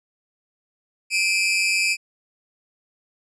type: tone pair together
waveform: sawtooth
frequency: 2368 / 2555 Hz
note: D7 / D#7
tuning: +14 / +45 cents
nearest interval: minor second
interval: 131 cents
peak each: -18 dBFS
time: 1.1-1.97 s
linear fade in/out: 50 ms
effects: resampled to 22050 Hz